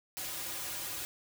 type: noise with comb filter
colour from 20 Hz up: white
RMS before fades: -39 dBFS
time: 0.17-1.05 s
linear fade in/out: 0 ms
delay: 4.5 ms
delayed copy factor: -0.85
effects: none